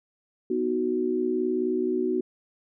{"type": "chord", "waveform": "sine", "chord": "B major", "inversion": "none", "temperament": "equal", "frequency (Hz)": [246.9, 311.1, 370], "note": ["B3", "D#4", "F#4"], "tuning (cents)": [0, 0, 0], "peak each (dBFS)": [-29, -30, -25], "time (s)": [0.5, 2.21], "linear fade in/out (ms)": 5, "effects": []}